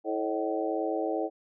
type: harmonic tone with a mistuned harmonic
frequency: 108.9 Hz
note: A2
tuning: 17 cents flat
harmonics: 3 / 4 / 5 / 6 / 7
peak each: -32 / -33 / -34 / -35 / -35 dBFS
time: 0.04-1.3 s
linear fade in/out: 50 ms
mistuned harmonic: 6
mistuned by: -72 cents
effects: none